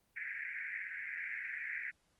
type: band-pass noise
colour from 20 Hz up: white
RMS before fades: -42 dBFS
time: 0.16-1.91 s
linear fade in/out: 5 ms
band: 1600 to 2300 Hz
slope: 96 dB/octave
effects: pink hiss -75 dBFS RMS until 2.19 s + Opus 24 kbps